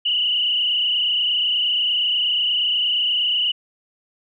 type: tone with frequency modulation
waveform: sine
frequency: 2934 Hz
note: F#7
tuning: 15 cents flat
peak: -17 dBFS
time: 0.05-3.52 s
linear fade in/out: 10 ms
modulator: 28.4 Hz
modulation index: 3.6
effects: none